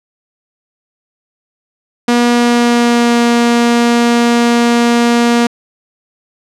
sawtooth tone with pitch glide, 240 to 236.8 Hz, B3 to A#3, -49 to +27 cents, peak -4 dBFS, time 2.08-5.47 s, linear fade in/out 5 ms, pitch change -24 cents, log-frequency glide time 2.31-3.2 s, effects low-pass 8000 Hz 12 dB/octave

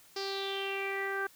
sawtooth tone with low-pass filter sweep, 392 Hz, G4, in tune, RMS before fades -35 dBFS, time 0.16-1.27 s, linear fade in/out 5 ms, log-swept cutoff 5000 to 1500 Hz, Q 6.4, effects white hiss -59 dBFS RMS until 1.35 s

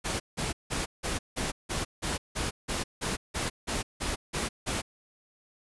pink noise bursts, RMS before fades -31 dBFS, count 15, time 0.04-4.82 s, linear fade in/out 20 ms, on 160 ms, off 170 ms, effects resampled to 24000 Hz

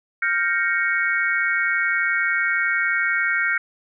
sine chord, G half-diminished seventh, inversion third, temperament equal, 1396.9 / 1568 / 1864.7 / 2217 Hz, F6 / G6 / Bb6 / Db7, 0 / 0 / 0 / 0 cents, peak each -24 dBFS, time 0.22-3.58 s, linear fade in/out 5 ms, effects none

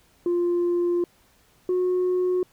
sine tone pair in turn, 349.2 / 364 Hz, F4 / F#4, 0 / -28 cents, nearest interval minor second, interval 72 cents, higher second, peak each -18 dBFS, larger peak neither, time 0.26-1.04 / 1.69-2.43 s, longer first, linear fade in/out 2 ms, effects tanh soft clip ceiling -18 dBFS + pink hiss -60 dBFS RMS until 2.52 s

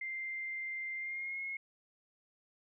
sine tone with pitch glide, 2093 to 2164 Hz, C7 to C#7, 0 to -42 cents, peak -37 dBFS, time 0.01-1.57 s, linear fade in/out 5 ms, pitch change +58 cents, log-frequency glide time 0.96-1.4 s, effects none

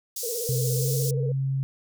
pink high-pass noise, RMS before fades -32 dBFS, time 0.16-1.11 s, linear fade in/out 5 ms, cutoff 5300 Hz, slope 24 dB/octave
sine tone with vibrato, 469.1 Hz, A#4, 11 cents sharp, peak -30 dBFS, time 0.23-1.32 s, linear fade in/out 5 ms, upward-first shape square, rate 17 Hz, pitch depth 71 cents each way
sine tone with pitch glide, 129.2 to 134.92 Hz, C3 to C#3, -21 to -46 cents, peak -23 dBFS, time 0.49-1.63 s, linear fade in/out 0 ms, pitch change +75 cents, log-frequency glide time 0.75-0.91 s
effects none

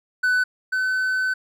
triangle tone pair in turn, 1499 / 1516.4 Hz, F#6 / F#6, +22 / +42 cents, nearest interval unison, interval 20 cents, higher second, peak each -15 / -18 dBFS, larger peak first, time 0.23-0.44 / 0.72-1.34 s, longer second, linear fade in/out 10 ms, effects none

